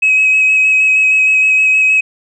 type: tone with vibrato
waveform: sine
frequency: 2551 Hz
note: D#7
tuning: 43 cents sharp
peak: -6 dBFS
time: 0.02-2.01 s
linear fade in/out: 10 ms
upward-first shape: square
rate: 6.4 Hz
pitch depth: 11 cents each way
effects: tanh soft clip ceiling -4 dBFS